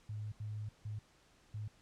sine tone bursts at uneven times, 106.1 Hz, G#2, 38 cents sharp, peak -39 dBFS, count 4, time 0.09-0.32 / 0.4-0.69 / 0.85-0.99 / 1.54-1.68 s, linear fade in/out 5 ms, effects pink hiss -67 dBFS RMS until 1.81 s + low-pass 8000 Hz 12 dB/octave

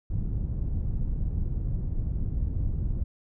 pink low-pass noise, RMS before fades -28 dBFS, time 0.1-3.04 s, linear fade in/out 10 ms, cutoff 120 Hz, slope 12 dB/octave, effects none

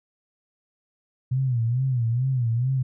sine tone with vibrato, 123.47 Hz, B2, in tune, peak -20 dBFS, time 1.31-2.83 s, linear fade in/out 10 ms, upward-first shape sine, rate 2.3 Hz, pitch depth 140 cents each way, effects none

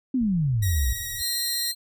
sine exponential sweep, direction down, 270 to 56 Hz, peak -20 dBFS, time 0.14-0.93 s, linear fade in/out 5 ms
pink low-pass noise, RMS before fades -40 dBFS, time 0.21-1.22 s, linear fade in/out 2 ms, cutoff 120 Hz, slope 96 dB/octave
5% pulse tone with vibrato, 1901 Hz, A#6, 33 cents sharp, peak -20 dBFS, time 0.62-1.72 s, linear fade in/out 10 ms, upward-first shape sine, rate 15 Hz, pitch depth 15 cents each way
sawtooth tone, 4155 Hz, C8, 13 cents flat, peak -23 dBFS, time 1.18-1.75 s, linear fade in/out 50 ms
effects none

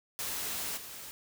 white noise with level steps, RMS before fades -36 / -45 dBFS, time 0.19-1.11 s, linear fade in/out 0 ms, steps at 0.76 s, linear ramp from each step 20 ms, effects none

